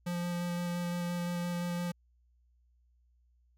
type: tone with vibrato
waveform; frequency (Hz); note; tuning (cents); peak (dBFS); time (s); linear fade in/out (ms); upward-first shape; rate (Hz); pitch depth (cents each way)
square; 174.61; F3; 0; -33; 0.06-1.92; 10; square; 5.8; 8
effects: added 60 Hz sine -65 dBFS peak until 3.57 s